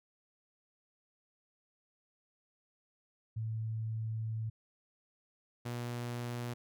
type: tone pair in turn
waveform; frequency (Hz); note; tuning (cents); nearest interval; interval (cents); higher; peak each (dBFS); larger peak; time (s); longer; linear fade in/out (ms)
sine / sawtooth; 111 / 120.45; A2 / B2; +16 / -43; minor second; 141; second; -34 / -33; second; 3.36-4.5 / 5.65-6.54; first; 10
effects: none